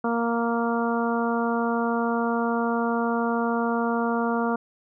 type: harmonic tone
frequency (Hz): 233.1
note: A#3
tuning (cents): 0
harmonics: 1 / 2 / 3 / 4 / 5 / 6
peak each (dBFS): -25 / -28 / -30 / -31 / -32 / -33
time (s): 0.04-4.56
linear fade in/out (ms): 5
effects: none